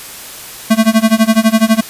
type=tone with tremolo; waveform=square; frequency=222 Hz; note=A3; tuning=16 cents sharp; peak=-5 dBFS; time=0.7-1.81 s; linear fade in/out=10 ms; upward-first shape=sine; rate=12 Hz; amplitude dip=95%; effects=white hiss -30 dBFS RMS until 1.89 s + resampled to 32000 Hz